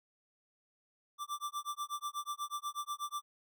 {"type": "tone with tremolo", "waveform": "square", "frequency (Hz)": 1174.7, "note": "D6", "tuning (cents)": 0, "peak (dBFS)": -35, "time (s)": [1.18, 3.23], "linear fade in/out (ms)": 50, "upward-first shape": "sine", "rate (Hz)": 8.2, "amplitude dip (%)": 100, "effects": []}